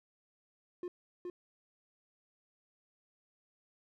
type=tone with echo; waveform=triangle; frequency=355.5 Hz; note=F4; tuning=31 cents sharp; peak=-35 dBFS; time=0.83-0.88 s; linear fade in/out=2 ms; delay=420 ms; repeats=1; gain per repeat=-2 dB; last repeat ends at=1.3 s; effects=none